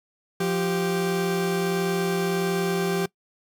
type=tone pair together; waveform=40% pulse; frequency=174.61 / 390.7 Hz; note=F3 / G4; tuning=0 / -6 cents; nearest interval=octave + major second; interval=1394 cents; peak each=-25 / -24 dBFS; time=0.4-3.06 s; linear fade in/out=5 ms; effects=noise-tail reverb RT60 0.1 s tail -22 dB re dry